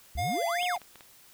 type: exponential two-way sweep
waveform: triangle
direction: up then down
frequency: 55.3 to 3512 to 660 Hz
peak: -30 dBFS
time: 0.15-0.78 s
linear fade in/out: 5 ms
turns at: 0.64 s
type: tone with vibrato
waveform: square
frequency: 698.5 Hz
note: F5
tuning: in tune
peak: -29 dBFS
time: 0.17-0.77 s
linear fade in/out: 20 ms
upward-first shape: sine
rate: 2.5 Hz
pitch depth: 50 cents each way
type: clicks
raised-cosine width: 0.3 ms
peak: -32 dBFS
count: 5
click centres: 0.63 / 0.764 / 0.817 / 0.957 / 1.008 s
effects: white hiss -56 dBFS RMS until 1.33 s